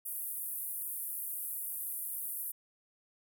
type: band-pass noise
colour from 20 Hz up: white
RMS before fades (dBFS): -39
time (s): 0.05-2.52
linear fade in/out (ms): 10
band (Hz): 9900 to 16000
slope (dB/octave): 48
effects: none